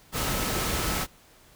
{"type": "tone in noise", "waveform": "sine", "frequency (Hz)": 1300, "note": "E6", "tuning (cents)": -24, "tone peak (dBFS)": -39, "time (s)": [0.12, 1.07], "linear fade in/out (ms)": 50, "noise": "pink", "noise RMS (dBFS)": -28, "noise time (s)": [0.12, 1.07], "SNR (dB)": -14, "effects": ["pink hiss -56 dBFS RMS until 1.55 s"]}